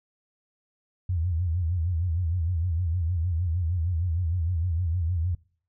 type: tone with vibrato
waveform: sine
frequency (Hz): 85.7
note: F2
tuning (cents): -32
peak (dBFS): -23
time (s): 1.09-5.35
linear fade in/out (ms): 5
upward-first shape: sine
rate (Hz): 6.5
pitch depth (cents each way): 130
effects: noise-tail reverb RT60 0.5 s tail -23 dB re dry